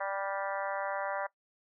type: harmonic tone with a mistuned harmonic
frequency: 196 Hz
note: G3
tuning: in tune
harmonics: 3 / 4 / 5 / 6 / 7 / 8 / 9 / 10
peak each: -36 / -38 / -40 / -42 / -43 / -44 / -45 / -46 dBFS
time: 0-1.27 s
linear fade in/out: 10 ms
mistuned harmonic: 7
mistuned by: +37 cents
effects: noise-tail reverb RT60 0.1 s tail -19 dB re dry